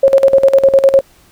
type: tone with tremolo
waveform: sine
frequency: 543 Hz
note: C#5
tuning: 36 cents flat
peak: -3 dBFS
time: 0.03-1.01 s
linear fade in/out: 5 ms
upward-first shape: square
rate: 9.9 Hz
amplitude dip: 75%
effects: pink hiss -48 dBFS RMS until 1.31 s